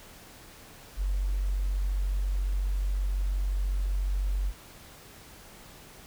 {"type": "tone", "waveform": "sine", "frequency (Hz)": 47.16, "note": "F#1", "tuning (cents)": 34, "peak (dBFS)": -25, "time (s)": [0.96, 4.53], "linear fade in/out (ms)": 50, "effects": ["pink hiss -50 dBFS RMS until 6.06 s"]}